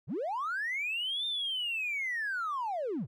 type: linear two-way sweep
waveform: triangle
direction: up then down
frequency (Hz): 88.9 to 3634 to 88.9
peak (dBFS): -28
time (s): 0.07-3.07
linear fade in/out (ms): 50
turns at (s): 1.26
effects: tanh soft clip ceiling -28 dBFS